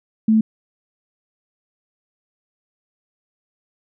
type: tone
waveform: sine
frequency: 219.6 Hz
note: A3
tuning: 3 cents flat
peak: -11 dBFS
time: 0.28-0.41 s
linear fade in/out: 5 ms
effects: none